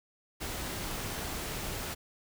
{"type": "noise", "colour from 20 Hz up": "pink", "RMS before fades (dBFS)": -37, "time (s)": [0.4, 1.95], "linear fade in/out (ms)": 20, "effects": []}